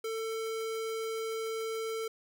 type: tone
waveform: square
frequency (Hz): 446.5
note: A4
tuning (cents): +25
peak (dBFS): -34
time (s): 0.04-2.08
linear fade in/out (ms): 5
effects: none